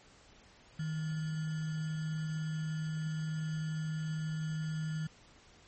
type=tone with sample-and-hold; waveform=sine; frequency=156.9 Hz; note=D#3; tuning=15 cents sharp; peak=-33 dBFS; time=0.79-5.07 s; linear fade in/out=5 ms; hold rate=1575 Hz; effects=pink hiss -60 dBFS RMS until 5.67 s + MP3 32 kbps